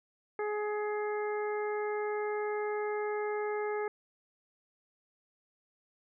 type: harmonic tone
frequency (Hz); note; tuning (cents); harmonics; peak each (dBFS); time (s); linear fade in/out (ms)
419.9; G#4; +19; 1 / 2 / 3 / 4 / 5; -32 / -39 / -43 / -45 / -45; 0.39-3.88; 2
effects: none